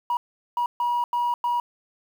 sine tone bursts at uneven times, 962 Hz, B5, 46 cents flat, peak -19 dBFS, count 5, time 0.1-0.17 / 0.57-0.66 / 0.8-1.04 / 1.13-1.34 / 1.44-1.6 s, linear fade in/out 2 ms, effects tanh soft clip ceiling -19 dBFS + 8-bit

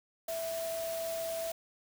sine tone in noise, 659.3 Hz, E5, in tune, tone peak -34 dBFS, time 0.28-1.52 s, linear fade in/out 5 ms, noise white, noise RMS -43 dBFS, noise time 0.28-1.52 s, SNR +6 dB, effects none

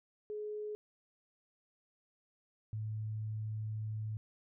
sine tone pair in turn, 422 / 108.34 Hz, G#4 / A2, +28 / -26 cents, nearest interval 2 octaves, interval 2354 cents, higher first, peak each -38 / -36 dBFS, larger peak second, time 0.3-0.75 / 2.73-4.17 s, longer second, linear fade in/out 0 ms, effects none

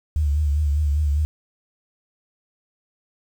sine tone with vibrato, 74 Hz, D2, 14 cents sharp, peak -17 dBFS, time 0.16-1.25 s, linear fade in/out 0 ms, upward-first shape triangle, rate 5 Hz, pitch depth 85 cents each way, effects 8-bit

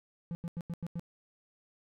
triangle tone bursts, 170 Hz, F3, 46 cents flat, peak -32 dBFS, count 6, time 0.31-0.995 s, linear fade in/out 0 ms, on 40 ms, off 89 ms, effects none

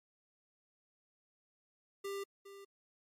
square tone with echo, 396.7 Hz, G4, 21 cents sharp, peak -39 dBFS, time 2.04-2.24 s, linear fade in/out 10 ms, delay 410 ms, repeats 1, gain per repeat -12 dB, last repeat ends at 2.65 s, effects MP3 64 kbps

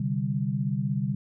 sine chord, C suspended second, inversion none, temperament just, 130.81 / 147.16 / 196.22 Hz, C3 / D3 / G3, 0 / +4 / +2 cents, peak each -29 dBFS, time 0-1.15 s, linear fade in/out 5 ms, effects none

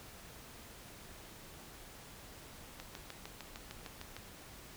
click train, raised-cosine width 0.2 ms, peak -27 dBFS, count 10, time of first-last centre 2.8-4.166 s, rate 6.59 Hz, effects pink hiss -53 dBFS RMS until 4.76 s

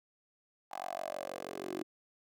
10% pulse tone with high-pass filter sweep, 46.25 Hz, F#1, in tune, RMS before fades -41 dBFS, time 0.71-1.83 s, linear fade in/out 10 ms, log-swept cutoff 830 to 340 Hz, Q 6, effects none

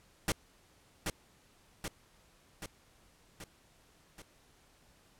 pink noise with echo, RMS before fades -30 dBFS, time 0.28-0.32 s, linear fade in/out 2 ms, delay 780 ms, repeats 5, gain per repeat -4 dB, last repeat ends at 4.22 s, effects pink hiss -65 dBFS RMS until 5.19 s + low-pass 12000 Hz 12 dB/octave

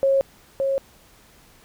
sine tone with echo, 544 Hz, C#5, 33 cents flat, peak -15 dBFS, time 0.03-0.21 s, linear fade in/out 0 ms, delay 570 ms, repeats 1, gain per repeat -4 dB, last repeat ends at 0.78 s, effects pink hiss -53 dBFS RMS until 1.64 s

